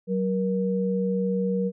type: tone pair together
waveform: sine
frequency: 188.2 / 474.2 Hz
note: F#3 / A#4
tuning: +30 / +30 cents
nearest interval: octave + major third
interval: 1600 cents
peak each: -24 / -26 dBFS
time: 0.07-1.72 s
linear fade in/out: 50 ms
effects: none